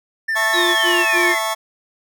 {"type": "tone with vibrato", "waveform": "triangle", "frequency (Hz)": 1777, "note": "A6", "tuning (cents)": 17, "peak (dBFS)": -16, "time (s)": [0.28, 1.35], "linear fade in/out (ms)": 10, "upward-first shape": "triangle", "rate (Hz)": 10, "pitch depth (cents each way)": 32}
{"type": "chord", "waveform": "sawtooth", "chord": "A major", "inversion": "second", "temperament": "just", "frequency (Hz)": [660, 880, 1100], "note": ["E5", "A5", "C#6"], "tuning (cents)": [2, 0, -14], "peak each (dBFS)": -20, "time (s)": [0.35, 1.55], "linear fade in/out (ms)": 20}
{"type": "tone bursts", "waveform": "square", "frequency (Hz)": 349.8, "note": "F4", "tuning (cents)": 3, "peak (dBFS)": -20, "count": 3, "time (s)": [0.53, 1.354], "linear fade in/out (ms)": 50, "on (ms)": 230, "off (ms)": 67}
{"type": "exponential sweep", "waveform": "sine", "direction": "down", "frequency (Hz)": [3951, 2000], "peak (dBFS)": -20, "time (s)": [0.53, 1.39], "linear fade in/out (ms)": 10}
{"effects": []}